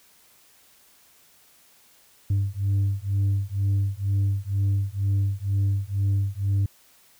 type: beating tone pair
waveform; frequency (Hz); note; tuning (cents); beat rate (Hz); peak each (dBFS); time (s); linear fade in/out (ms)
sine; 98 / 100.1; G2 / G2; 0 / +37; 2.1; -22; 2.3-6.66; 5
effects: tanh soft clip ceiling -18 dBFS + white hiss -57 dBFS RMS until 7.19 s